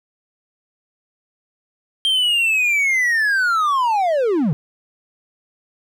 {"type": "linear sweep", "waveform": "triangle", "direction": "down", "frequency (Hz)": [3189, 130], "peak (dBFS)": -13, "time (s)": [2.05, 4.53], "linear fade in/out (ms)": 0, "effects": []}